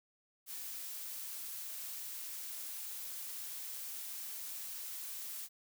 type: noise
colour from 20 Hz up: blue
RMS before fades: -44 dBFS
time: 0.46-5.49 s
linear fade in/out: 50 ms
effects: none